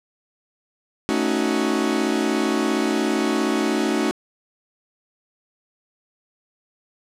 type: chord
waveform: 40% pulse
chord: D# half-diminished seventh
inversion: second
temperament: equal with one note detuned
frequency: 220 / 277.2 / 312.9 / 370 Hz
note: A3 / C#4 / D#4 / F#4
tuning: 0 / 0 / +10 / 0 cents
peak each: -24 dBFS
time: 1.09-4.11 s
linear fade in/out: 0 ms
effects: low-pass 9000 Hz 12 dB/octave + 9-bit